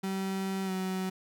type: tone with pitch glide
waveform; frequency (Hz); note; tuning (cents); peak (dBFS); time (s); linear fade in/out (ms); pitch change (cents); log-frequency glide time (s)
35% pulse; 192.1 to 187.5; G3 to F#3; -35 to +23; -29; 0.03-1.1; 10; -42; 0.65-0.71
effects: none